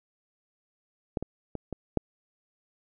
clicks, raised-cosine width 2 ms, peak -14 / -20 / -20 / -20 / -10 dBFS, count 5, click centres 1.172 / 1.226 / 1.553 / 1.727 / 1.973 s, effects none

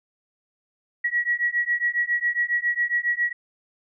sine beating tone pair, 1916 / 1923.3 Hz, A#6 / B6, +47 / -46 cents, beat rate 7.3 Hz, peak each -24 dBFS, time 1.04-3.33 s, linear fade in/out 10 ms, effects none

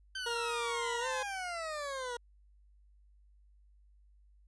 20% pulse exponential sweep, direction down, 1559 to 473 Hz, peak -32 dBFS, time 0.15-2.17 s, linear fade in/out 5 ms
20% pulse tone with pitch glide, 469.7 to 518.2 Hz, A#4 to C5, +13 to -17 cents, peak -30 dBFS, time 0.26-1.23 s, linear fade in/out 5 ms, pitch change +170 cents, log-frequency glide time 0.99-1.07 s
effects added 50 Hz sine -60 dBFS peak until 4.47 s + resampled to 22050 Hz

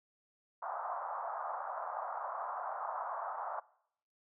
pink band-pass noise, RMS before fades -40 dBFS, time 0.62-3.6 s, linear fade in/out 5 ms, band 650 to 1300 Hz, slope 48 dB/octave, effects noise-tail reverb RT60 0.7 s tail -22 dB re dry

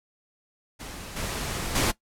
pink noise with level steps, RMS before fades -39 / -31 / -23 dBFS, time 0.79-1.92 s, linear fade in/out 20 ms, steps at 1.16 / 1.75 s, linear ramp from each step 5 ms, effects noise-tail reverb RT60 0.1 s tail -18 dB re dry + low-pass 12000 Hz 12 dB/octave

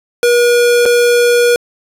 square tone with dropouts, 480.7 Hz, B4, 47 cents flat, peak -8 dBFS, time 0.23-1.56 s, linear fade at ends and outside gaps 1 ms, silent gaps 0.855-0.86 s, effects resampled to 32000 Hz

